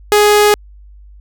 sawtooth tone, 416.7 Hz, G#4, 6 cents sharp, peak -3 dBFS, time 0.12-0.54 s, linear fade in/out 0 ms, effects added 50 Hz sine -36 dBFS peak until 1.2 s

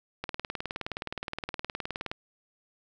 click train, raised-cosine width 0.3 ms, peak -17 dBFS, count 37, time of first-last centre 0.24-2.115 s, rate 19.2 Hz, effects none

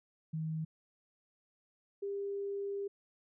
sine tone pair in turn, 158.6 / 399.6 Hz, D#3 / G4, +33 / +33 cents, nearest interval octave + major third, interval 1600 cents, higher second, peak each -34 / -35 dBFS, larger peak first, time 0.33-0.65 / 2.02-2.88 s, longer second, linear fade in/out 10 ms, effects none

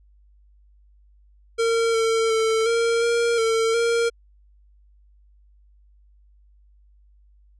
square tone with pitch steps, 458.5 / 451.2 / 445.2 / 462.9 / 468.4 / 450.9 / 465.6 Hz, A#4 / A4 / A4 / A#4 / A#4 / A4 / A#4, -29 / +44 / +20 / -12 / +8 / +42 / -2 cents, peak -19 dBFS, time 1.58-4.1 s, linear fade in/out 20 ms, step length 360 ms, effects added 50 Hz sine -52 dBFS peak until 7.59 s + resampled to 22050 Hz

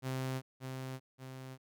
sawtooth tone with echo, 130.81 Hz, C3, in tune, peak -31 dBFS, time 0.02-0.42 s, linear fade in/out 50 ms, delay 580 ms, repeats 2, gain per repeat -5 dB, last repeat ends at 1.58 s, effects none

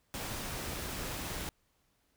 pink noise, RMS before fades -39 dBFS, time 0.14-1.49 s, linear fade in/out 0 ms, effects pink hiss -74 dBFS RMS until 2.16 s

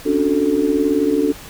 sine chord, D major seventh, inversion third, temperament just, 275.3 / 293.7 / 367.1 / 440.5 Hz, C#4 / D4 / F#4 / A4, -12 / 0 / -14 / +2 cents, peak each -22 / -17 / -22 / -19 dBFS, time 0.05-1.33 s, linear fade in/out 20 ms, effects pink hiss -37 dBFS RMS until 1.49 s

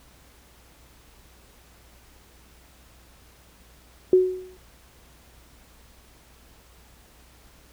sine tone with exponential decay, 369.6 Hz, F#4, 2 cents flat, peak -10 dBFS, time 4.13-4.57 s, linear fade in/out 2 ms, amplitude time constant 95 ms, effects added 60 Hz sine -55 dBFS peak until 7.72 s + pink hiss -55 dBFS RMS until 7.72 s

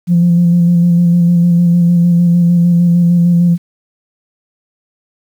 sine tone with vibrato, 172.9 Hz, F3, 17 cents flat, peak -5 dBFS, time 0.07-3.58 s, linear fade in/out 50 ms, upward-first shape square, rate 6.6 Hz, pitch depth 19 cents each way, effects tanh soft clip ceiling -2 dBFS + 7-bit

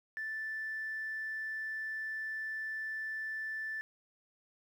sine tone, 1760 Hz, A6, in tune, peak -35 dBFS, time 0.17-3.81 s, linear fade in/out 0 ms, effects tanh soft clip ceiling -32 dBFS + 11-bit

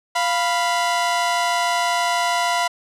sawtooth tone pair together, 696.1 / 987.8 Hz, F5 / B5, -6 / 0 cents, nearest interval tritone, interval 606 cents, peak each -17 dBFS, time 0.15-2.68 s, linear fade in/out 10 ms, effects low-pass 9000 Hz 12 dB/octave

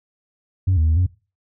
sine tone with pitch steps, 93.4 / 79.1 / 79.6 / 90.5 Hz, F#2 / D#2 / D#2 / F#2, +17 / +29 / +40 / -38 cents, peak -12 dBFS, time 0.67-1.066 s, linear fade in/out 10 ms, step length 99 ms, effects noise-tail reverb RT60 0.3 s tail -19 dB re dry + tanh soft clip ceiling -12 dBFS

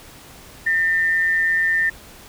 sine tone pair together, 1804.3 / 1975.5 Hz, A6 / B6, +43 / 0 cents, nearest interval major second, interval 157 cents, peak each -16 / -27 dBFS, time 0.66-1.9 s, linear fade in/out 10 ms, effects pink hiss -43 dBFS RMS until 2.28 s

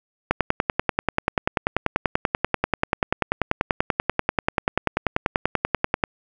click train, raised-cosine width 0.5 ms, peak -3 dBFS, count 60, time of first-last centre 0.31-6.038 s, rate 10.3 Hz, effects none

